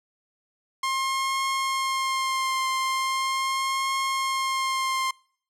sawtooth tone with vibrato, 1063 Hz, C6, 27 cents sharp, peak -20 dBFS, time 0.83-5.11 s, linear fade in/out 5 ms, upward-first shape triangle, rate 0.4 Hz, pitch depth 20 cents each way, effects noise-tail reverb RT60 0.6 s tail -26 dB re dry + low-pass 10000 Hz 12 dB/octave

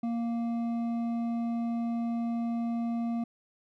sine tone with hard clipping, 233.1 Hz, A#3, in tune, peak -30 dBFS, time 0.03-3.24 s, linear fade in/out 5 ms, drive 7 dB, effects none

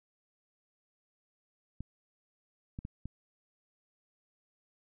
clicks, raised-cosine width 5 ms, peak -27 dBFS, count 4, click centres 1.806 / 2.789 / 2.851 / 3.056 s, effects none

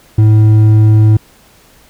sine tone with hard clipping, 108 Hz, A2, 32 cents flat, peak -5 dBFS, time 0.18-1.17 s, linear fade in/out 5 ms, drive 5 dB, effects pink hiss -45 dBFS RMS until 1.89 s

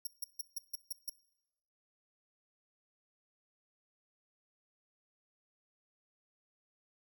5% pulse tone bursts, 5588 Hz, F8, in tune, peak -30 dBFS, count 7, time 0.05-1.097 s, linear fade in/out 5 ms, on 21 ms, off 150 ms, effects noise-tail reverb RT60 0.9 s tail -21 dB re dry

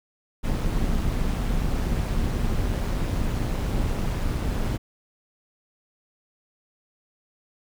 brown noise with amplitude modulation, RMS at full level -22 dBFS, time 0.43-4.78 s, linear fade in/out 20 ms, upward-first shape sine, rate 196 Hz, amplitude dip 55%, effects none

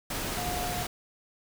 sine tone in noise, 714 Hz, F5, 38 cents sharp, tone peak -34 dBFS, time 0.37-0.83 s, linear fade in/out 5 ms, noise pink, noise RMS -33 dBFS, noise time 0.1-0.87 s, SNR -4 dB, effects none

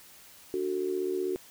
sine tone with amplitude modulation, 370 Hz, F#4, in tune, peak -24 dBFS, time 0.54-1.36 s, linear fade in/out 0 ms, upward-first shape sine, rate 75.8 Hz, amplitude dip 80%, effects white hiss -53 dBFS RMS until 1.5 s

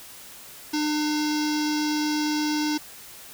square tone with low-pass filter, 301.4 Hz, D4, 45 cents sharp, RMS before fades -25 dBFS, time 0.73-2.78 s, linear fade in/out 10 ms, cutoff 5300 Hz, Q 4.5, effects white hiss -44 dBFS RMS until 3.33 s

